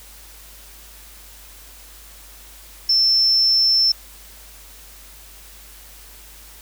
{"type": "tone", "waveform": "sine", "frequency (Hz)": 5340, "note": "E8", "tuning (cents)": 22, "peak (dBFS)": -13, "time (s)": [2.89, 3.92], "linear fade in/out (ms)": 5, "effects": ["added 50 Hz sine -45 dBFS peak until 6.61 s", "white hiss -44 dBFS RMS until 6.61 s"]}